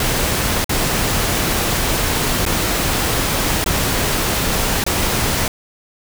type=noise with dropouts; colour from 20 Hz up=pink; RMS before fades=-18 dBFS; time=0-5.48 s; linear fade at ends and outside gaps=2 ms; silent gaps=0.644-0.693 / 2.453-2.462 / 3.642-3.661 / 4.84-4.864 s; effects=none